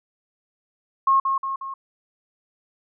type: tone with echo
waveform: sine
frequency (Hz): 1081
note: C#6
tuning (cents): -44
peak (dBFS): -14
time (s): 1.07-1.2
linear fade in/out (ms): 5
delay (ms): 180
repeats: 3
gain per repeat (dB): -5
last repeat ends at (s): 1.74
effects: none